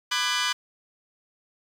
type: chord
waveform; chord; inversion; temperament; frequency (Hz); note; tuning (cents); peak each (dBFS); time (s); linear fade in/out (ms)
15% pulse; G# half-diminished seventh; first; just; 996.7 / 1196.1 / 1495.1 / 1661.2; B5 / D6 / F#6 / G#6; +16 / +31 / +18 / 0; -23; 0.11-0.53; 10
effects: low-pass 8000 Hz 12 dB/octave + 8-bit